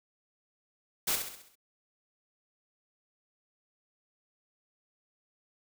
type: noise with echo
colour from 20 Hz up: white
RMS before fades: -29 dBFS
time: 1.07-1.16 s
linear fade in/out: 10 ms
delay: 66 ms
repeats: 6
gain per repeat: -6 dB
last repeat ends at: 1.556 s
effects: none